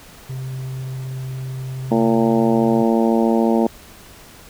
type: tone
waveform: triangle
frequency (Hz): 130.81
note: C3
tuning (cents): 0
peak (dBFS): -23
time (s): 0.29-2.83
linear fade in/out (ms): 10
type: harmonic tone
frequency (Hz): 114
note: A#2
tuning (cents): -38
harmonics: 2 / 3 / 4 / 5 / 6 / 7 / 8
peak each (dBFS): -16 / -20 / -22 / -24 / -26 / -27 / -28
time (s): 1.91-3.67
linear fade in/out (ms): 5
effects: pink hiss -43 dBFS RMS until 4.49 s